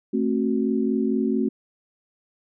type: chord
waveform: sine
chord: F# diminished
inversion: first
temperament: just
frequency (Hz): 222 / 266.4 / 370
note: A3 / C4 / F#4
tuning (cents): +16 / +31 / 0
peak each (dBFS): -23 / -24 / -26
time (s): 0.13-1.49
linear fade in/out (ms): 10
effects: none